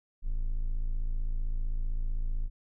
triangle tone, 27.81 Hz, A0, 19 cents sharp, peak -25 dBFS, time 0.22-2.5 s, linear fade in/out 50 ms, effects none

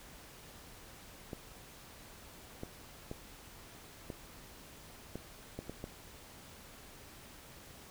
clicks, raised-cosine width 2 ms, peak -27 dBFS, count 8, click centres 1.332 / 2.634 / 3.114 / 4.102 / 5.156 / 5.59 / 5.696 / 5.841 s, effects pink hiss -54 dBFS RMS until 7.9 s

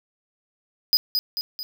square tone with echo, 4978 Hz, D#8, in tune, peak -15 dBFS, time 0.93-0.97 s, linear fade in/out 0 ms, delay 220 ms, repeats 3, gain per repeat -5 dB, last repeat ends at 1.63 s, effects none

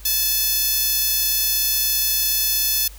10% pulse tone with high-pass filter, 867 Hz, A5, 26 cents flat, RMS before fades -20 dBFS, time 0.05-2.88 s, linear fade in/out 5 ms, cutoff 7700 Hz, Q 0.58, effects added 50 Hz sine -38 dBFS peak until 2.98 s + white hiss -46 dBFS RMS until 2.98 s

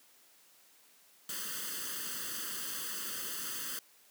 white noise with comb filter, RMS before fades -39 dBFS, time 1.29-3.79 s, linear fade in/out 2 ms, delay 0.64 ms, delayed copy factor +0.95, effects white hiss -63 dBFS RMS until 4.1 s + high-pass 200 Hz 12 dB/octave

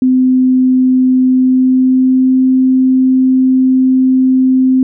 sine tone with pitch glide, 256.7 to 259.4 Hz, C4 to C4, -33 to -15 cents, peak -6 dBFS, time 0.02-4.83 s, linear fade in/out 2 ms, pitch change +18 cents, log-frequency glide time 1.29-2.43 s, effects none

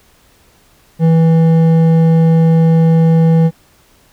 sine tone with hard clipping, 163.4 Hz, E3, 15 cents flat, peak -8 dBFS, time 0.99-3.51 s, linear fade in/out 50 ms, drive 8 dB, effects pink hiss -50 dBFS RMS until 4.12 s

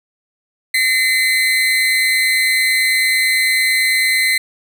35% pulse tone with amplitude modulation, 2050 Hz, C7, 36 cents flat, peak -8 dBFS, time 0.74-4.38 s, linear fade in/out 5 ms, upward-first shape sine, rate 229 Hz, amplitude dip 65%, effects none

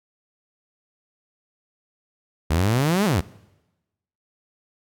sawtooth exponential two-way sweep, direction up then down, 73.4 to 220 to 73.4 Hz, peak -14 dBFS, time 2.5-3.21 s, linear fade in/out 10 ms, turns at 3.05 s, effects noise-tail reverb RT60 1.0 s tail -21 dB re dry

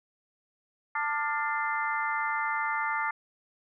harmonic tone with a mistuned harmonic, 296.3 Hz, D4, 15 cents sharp, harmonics 3 / 4 / 5 / 6 / 7, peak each -32 / -33 / -34 / -35 / -35 dBFS, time 0.95-3.11 s, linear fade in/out 5 ms, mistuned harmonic 5, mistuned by -88 cents, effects none

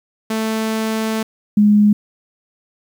sawtooth / sine tone pair in turn, 220.6 / 208.2 Hz, A3 / G#3, +5 / +5 cents, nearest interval minor second, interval 100 cents, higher first, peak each -14 / -8 dBFS, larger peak second, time 0.3-1.23 / 1.57-1.93 s, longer first, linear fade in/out 5 ms, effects 8-bit

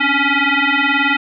sine tone with frequency modulation, 288.9 Hz, D4, 28 cents flat, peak -12 dBFS, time 0-1.17 s, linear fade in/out 10 ms, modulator 559 Hz, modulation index 4.6, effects none

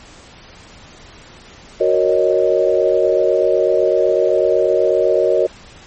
sine chord, D# minor seventh, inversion first, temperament equal, 370 / 466.2 / 554.4 / 622.3 Hz, F#4 / A#4 / C#5 / D#5, 0 / 0 / 0 / 0 cents, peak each -17 dBFS, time 1.8-5.47 s, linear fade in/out 10 ms, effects pink hiss -41 dBFS RMS until 5.86 s + MP3 32 kbps

